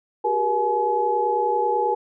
sine tone cluster, 377.7 / 407.9 / 475.9 / 849 Hz, F#4 / G#4 / A#4 / G#5, +36 / -31 / +36 / +38 cents, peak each -28 / -28 / -24 / -21 dBFS, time 0.24-1.95 s, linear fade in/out 10 ms, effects none

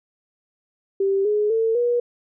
sine tone with pitch steps, 391.2 / 419.3 / 449.4 / 481.6 Hz, G4 / G#4 / A4 / B4, -4 / +17 / +37 / -44 cents, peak -17 dBFS, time 1-2 s, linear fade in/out 5 ms, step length 250 ms, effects none

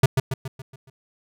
square tone with echo, 132.4 Hz, C3, 21 cents sharp, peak -11 dBFS, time 0.03-0.06 s, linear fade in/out 5 ms, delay 140 ms, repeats 6, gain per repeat -6 dB, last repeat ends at 0.9 s, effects none

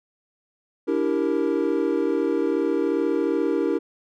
triangle chord, E half-diminished seventh, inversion third, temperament equal with one note detuned, 289.1 / 329.6 / 392 / 466.2 Hz, D4 / E4 / G4 / Bb4, -27 / 0 / 0 / 0 cents, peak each -24 / -23 / -24 / -24 dBFS, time 0.87-3.79 s, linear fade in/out 20 ms, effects none

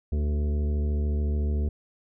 harmonic tone with a mistuned harmonic, 73.9 Hz, D2, 11 cents sharp, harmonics 1 / 2 / 3 / 4 / 5 / 6 / 7 / 9, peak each -23 / -40 / -35 / -46 / -40 / -43 / -50 / -52 dBFS, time 0.12-1.69 s, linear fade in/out 5 ms, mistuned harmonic 5, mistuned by +30 cents, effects none

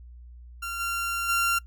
30% pulse tone with level steps, 1380 Hz, F6, 21 cents flat, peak -28 / -24 / -19 dBFS, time 0.62-1.59 s, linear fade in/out 10 ms, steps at 0.79 / 1.28 s, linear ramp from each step 20 ms, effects noise-tail reverb RT60 0.1 s tail -23 dB re dry + added 60 Hz sine -43 dBFS peak until 1.66 s

